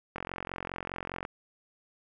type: click train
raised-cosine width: 0.5 ms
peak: -20 dBFS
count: 50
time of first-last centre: 0.16-1.251 s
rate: 44.9 Hz
effects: none